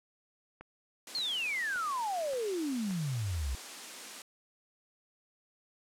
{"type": "click train", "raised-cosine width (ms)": 0.5, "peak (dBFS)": -32, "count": 5, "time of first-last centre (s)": [0.61, 2.909], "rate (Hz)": 1.74}
{"type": "high-pass noise", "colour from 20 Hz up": "white", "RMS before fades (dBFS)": -44, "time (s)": [1.07, 4.22], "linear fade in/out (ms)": 2, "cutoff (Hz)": 190, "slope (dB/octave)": 48}
{"type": "exponential sweep", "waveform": "sine", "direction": "down", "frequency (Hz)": [4370, 60.5], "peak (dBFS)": -31, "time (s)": [1.15, 3.55], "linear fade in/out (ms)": 0}
{"effects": ["low-pass 9000 Hz 12 dB/octave"]}